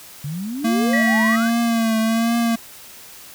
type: exponential sweep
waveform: sine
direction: up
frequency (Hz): 136.8 to 1661.2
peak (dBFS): -24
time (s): 0.24-1.5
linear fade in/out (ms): 5
type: tone with vibrato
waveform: square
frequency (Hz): 227.8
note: A#3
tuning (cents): -40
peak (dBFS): -17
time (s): 0.64-2.56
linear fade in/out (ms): 10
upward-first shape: triangle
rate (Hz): 1.3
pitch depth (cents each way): 55
type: tone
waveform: sine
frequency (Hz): 1938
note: B6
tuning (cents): -33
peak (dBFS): -18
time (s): 0.93-1.36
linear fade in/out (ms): 5
effects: white hiss -41 dBFS RMS until 3.34 s